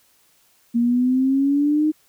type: exponential sweep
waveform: sine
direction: up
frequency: 233.1 to 311.1 Hz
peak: -15 dBFS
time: 0.74-1.92 s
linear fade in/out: 20 ms
effects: white hiss -59 dBFS RMS until 2.08 s